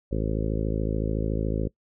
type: harmonic tone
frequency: 53.8 Hz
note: A1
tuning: 38 cents flat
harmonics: 1 / 2 / 3 / 4 / 5 / 6 / 7 / 8 / 9 / 10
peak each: -28 / -31 / -33 / -34 / -35 / -36 / -36 / -37 / -38 / -38 dBFS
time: 0.11-1.68 s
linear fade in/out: 10 ms
effects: noise-tail reverb RT60 0.1 s tail -22 dB re dry